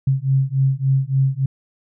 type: beating tone pair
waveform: sine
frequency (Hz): 132.9 / 136.4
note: C3 / C#3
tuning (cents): +27 / -28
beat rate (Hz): 3.5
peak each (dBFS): -18 / -18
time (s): 0.07-1.46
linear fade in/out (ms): 5
effects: none